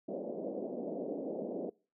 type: band-pass noise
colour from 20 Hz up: white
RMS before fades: -39 dBFS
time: 0.08-1.7 s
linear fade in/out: 10 ms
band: 190 to 620 Hz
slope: 48 dB/octave
effects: noise-tail reverb RT60 0.4 s tail -26 dB re dry